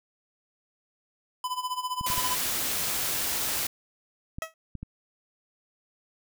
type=tone with tremolo; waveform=square; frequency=1005 Hz; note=B5; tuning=30 cents sharp; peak=-27 dBFS; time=1.44-2.36 s; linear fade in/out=2 ms; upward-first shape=sine; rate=15 Hz; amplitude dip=80%
type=clicks; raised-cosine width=5 ms; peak=-24 dBFS; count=6; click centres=2.011 / 2.102 / 2.179 / 4.385 / 4.753 / 4.83 s
type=noise; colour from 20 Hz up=white; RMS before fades=-29 dBFS; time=2.06-3.67 s; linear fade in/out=5 ms
type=tone with exponential decay; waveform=15% pulse; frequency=644 Hz; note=E5; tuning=41 cents flat; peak=-21 dBFS; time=4.42-4.54 s; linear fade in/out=1 ms; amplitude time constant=24 ms
effects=none